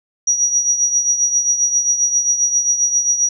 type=tone with tremolo; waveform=sine; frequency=5780 Hz; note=F#8; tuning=41 cents flat; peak=-10 dBFS; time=0.27-3.29 s; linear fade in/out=5 ms; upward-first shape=triangle; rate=7.5 Hz; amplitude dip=70%; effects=none